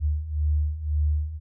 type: beating tone pair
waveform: sine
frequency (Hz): 74 / 75.9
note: D2 / D#2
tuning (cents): +14 / -42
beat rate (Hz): 1.9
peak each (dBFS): -27 / -23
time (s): 0-1.4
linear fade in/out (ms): 50
effects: none